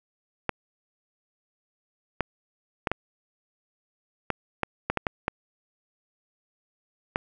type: clicks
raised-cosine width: 0.5 ms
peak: -9 dBFS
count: 11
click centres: 0.493 / 2.207 / 2.872 / 2.916 / 4.303 / 4.633 / 4.9 / 4.973 / 5.068 / 5.281 / 7.159 s
effects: none